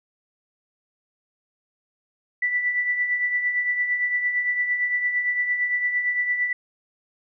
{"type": "tone with tremolo", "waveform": "sine", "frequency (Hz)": 1971, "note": "B6", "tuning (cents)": -4, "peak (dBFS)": -18, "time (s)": [2.42, 6.53], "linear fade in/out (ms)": 5, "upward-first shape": "triangle", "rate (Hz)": 8.8, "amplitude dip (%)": 60, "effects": []}